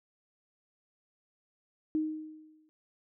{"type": "tone with exponential decay", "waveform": "sine", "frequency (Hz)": 311.1, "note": "D#4", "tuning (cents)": 0, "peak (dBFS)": -25, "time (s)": [1.95, 2.69], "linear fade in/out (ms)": 0, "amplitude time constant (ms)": 160, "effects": []}